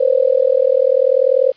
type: tone with amplitude modulation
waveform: sine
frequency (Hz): 523.3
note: C5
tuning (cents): 0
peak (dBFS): -6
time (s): 0-1.52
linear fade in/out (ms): 10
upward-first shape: sine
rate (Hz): 40.3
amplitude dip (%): 100
effects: white hiss -50 dBFS RMS until 1.56 s + resampled to 11025 Hz